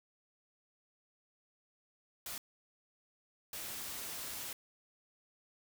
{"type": "noise bursts at uneven times", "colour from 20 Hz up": "white", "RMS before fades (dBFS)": -43, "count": 2, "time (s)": [[2.26, 2.38], [3.53, 4.53]], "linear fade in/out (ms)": 2, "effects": []}